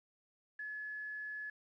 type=tone with quantisation; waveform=sine; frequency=1707 Hz; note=G#6; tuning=47 cents sharp; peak=-40 dBFS; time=0.59-1.5 s; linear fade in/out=5 ms; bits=10; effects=low-pass 3000 Hz 12 dB/octave